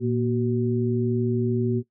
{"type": "tone cluster", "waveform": "sine", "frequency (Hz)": [116.3, 236.8, 374.6], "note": ["A#2", "A#3", "F#4"], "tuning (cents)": [-4, 27, 21], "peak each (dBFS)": -25, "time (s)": [0, 1.83], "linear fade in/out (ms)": 50, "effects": ["noise-tail reverb RT60 0.1 s tail -17 dB re dry"]}